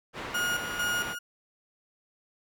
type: low-pass noise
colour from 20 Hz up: white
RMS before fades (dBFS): -38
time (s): 0.13-1.16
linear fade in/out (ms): 50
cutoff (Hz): 1800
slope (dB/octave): 12
type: tone with tremolo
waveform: 35% pulse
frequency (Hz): 1434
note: F6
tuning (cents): +45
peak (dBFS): -25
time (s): 0.34-1.19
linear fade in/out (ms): 10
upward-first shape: square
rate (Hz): 2.2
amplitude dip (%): 60
effects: none